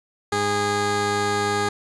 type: tone pair together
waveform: 15% pulse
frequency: 102.62 / 410.5 Hz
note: G#2 / G#4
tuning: -20 / -20 cents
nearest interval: 2 octaves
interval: 2400 cents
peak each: -22 / -15 dBFS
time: 0.32-1.69 s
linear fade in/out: 5 ms
effects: resampled to 22050 Hz + 9-bit